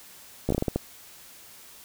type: slowing click train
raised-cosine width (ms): 2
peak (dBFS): -11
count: 8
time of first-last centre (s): 0.49-0.76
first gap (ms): 14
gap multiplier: 1.33
effects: white hiss -49 dBFS RMS until 1.84 s